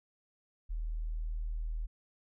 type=tone; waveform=sine; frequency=39.68 Hz; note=D#1; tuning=35 cents sharp; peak=-33 dBFS; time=0.69-1.87 s; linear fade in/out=20 ms; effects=none